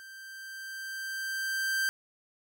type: tone with level ramp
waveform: 45% pulse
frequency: 1568 Hz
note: G6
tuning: in tune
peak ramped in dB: -46 to -26 dBFS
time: 0-1.89 s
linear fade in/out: 0 ms
effects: none